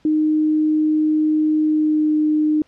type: tone with pitch glide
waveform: sine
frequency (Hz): 308.3 to 305.5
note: D#4 to D#4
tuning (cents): -16 to -32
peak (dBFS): -14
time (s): 0.05-2.62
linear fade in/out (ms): 2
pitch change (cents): -16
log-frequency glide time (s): 1.63-2.15
effects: pink hiss -58 dBFS RMS until 2.67 s + low-pass 5000 Hz 12 dB/octave